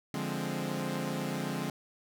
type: chord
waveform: sawtooth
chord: D half-diminished seventh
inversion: none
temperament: equal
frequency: 146.83 / 174.61 / 207.7 / 261.6 Hz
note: D3 / F3 / Ab3 / C4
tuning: 0 / 0 / 0 / 0 cents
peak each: -34 dBFS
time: 0.14-1.7 s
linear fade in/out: 2 ms
effects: none